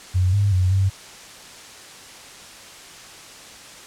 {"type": "tone with pitch steps", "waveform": "sine", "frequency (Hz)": [91.8, 101, 91.9, 96.4], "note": ["F#2", "G#2", "F#2", "G2"], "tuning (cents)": [-13, -48, -11, -28], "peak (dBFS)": -15, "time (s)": [0.14, 0.9], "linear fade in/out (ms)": 20, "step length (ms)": 190, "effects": ["white hiss -41 dBFS RMS until 3.86 s", "low-pass 8000 Hz 12 dB/octave"]}